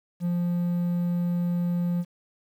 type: tone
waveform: triangle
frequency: 174.61 Hz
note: F3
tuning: in tune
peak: -21 dBFS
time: 0.2-2.05 s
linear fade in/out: 50 ms
effects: 9-bit